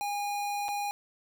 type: tone with dropouts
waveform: square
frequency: 817 Hz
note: G#5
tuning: 29 cents flat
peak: -31 dBFS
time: 0.01-0.91 s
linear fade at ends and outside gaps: 0 ms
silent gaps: 0.683-0.688 s
effects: none